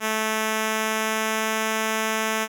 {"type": "tone with pitch glide", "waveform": "5% pulse", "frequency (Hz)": [218.4, 219.7], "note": ["A3", "A3"], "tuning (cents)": [-13, -2], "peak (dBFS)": -11, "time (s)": [0, 2.48], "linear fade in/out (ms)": 50, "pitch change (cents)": 11, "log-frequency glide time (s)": [0.44, 1.67], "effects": []}